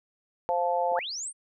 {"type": "harmonic tone", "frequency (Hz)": 174.61, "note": "F3", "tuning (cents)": 0, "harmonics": [3, 4, 5], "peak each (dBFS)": [-28, -28, -28], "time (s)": [0.49, 0.99], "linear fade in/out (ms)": 0}
{"type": "linear sweep", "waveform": "sine", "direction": "up", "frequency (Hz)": [44, 9270], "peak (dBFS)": -32, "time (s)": [0.91, 1.33], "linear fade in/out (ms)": 50}
{"effects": []}